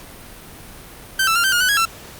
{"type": "tone with pitch steps", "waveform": "sawtooth", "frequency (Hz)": [1551, 1327, 1392, 1553, 1428, 1499, 1654, 1342], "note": ["G6", "E6", "F6", "G6", "F6", "F#6", "G#6", "E6"], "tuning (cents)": [-19, 11, -6, -17, 38, 22, -8, 31], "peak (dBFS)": -11, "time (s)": [1.19, 1.854], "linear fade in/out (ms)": 5, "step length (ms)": 83, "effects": ["pink hiss -39 dBFS RMS until 2.19 s", "Opus 48 kbps"]}